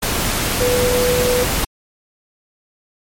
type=tone in noise; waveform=sine; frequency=494.5 Hz; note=B4; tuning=2 cents sharp; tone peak=-15 dBFS; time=0.6-1.44 s; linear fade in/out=10 ms; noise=pink; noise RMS=-19 dBFS; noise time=0.02-1.65 s; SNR=+1 dB; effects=MP3 64 kbps